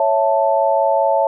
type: chord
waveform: sine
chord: A major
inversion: first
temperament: equal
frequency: 554.4 / 659.3 / 880 Hz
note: C#5 / E5 / A5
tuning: 0 / 0 / 0 cents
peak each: -17 dBFS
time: 0-1.27 s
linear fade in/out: 2 ms
effects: none